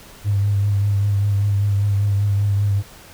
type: tone with vibrato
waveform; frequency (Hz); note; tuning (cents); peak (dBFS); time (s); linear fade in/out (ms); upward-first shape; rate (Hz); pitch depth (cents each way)
triangle; 101; G#2; -48; -11; 0.24-2.83; 50; triangle; 5.1; 36
effects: tanh soft clip ceiling -13 dBFS + pink hiss -43 dBFS RMS until 3.13 s